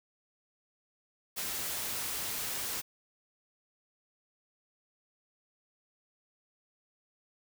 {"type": "noise", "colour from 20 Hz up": "white", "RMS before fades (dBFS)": -36, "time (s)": [1.36, 2.82], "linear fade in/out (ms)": 20, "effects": []}